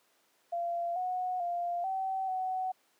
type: tone with pitch steps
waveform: sine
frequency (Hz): 688 / 733 / 697 / 765 / 748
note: F5 / F#5 / F5 / G5 / F#5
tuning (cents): -26 / -16 / -4 / -42 / +19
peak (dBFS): -30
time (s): 0.52-2.72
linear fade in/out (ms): 10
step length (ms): 440
effects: pink hiss -69 dBFS RMS until 2.99 s + high-pass 400 Hz 12 dB/octave